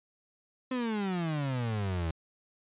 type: exponential sweep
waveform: 35% pulse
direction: down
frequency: 261.6 to 79.1 Hz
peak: -28 dBFS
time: 0.71-2.11 s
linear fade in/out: 5 ms
effects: resampled to 8000 Hz